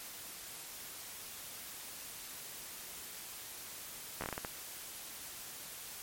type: slowing click train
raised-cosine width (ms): 0.5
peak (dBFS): -22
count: 8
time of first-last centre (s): 4.21-4.449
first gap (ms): 12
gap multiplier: 1.34
effects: white hiss -47 dBFS RMS until 6.02 s + MP3 64 kbps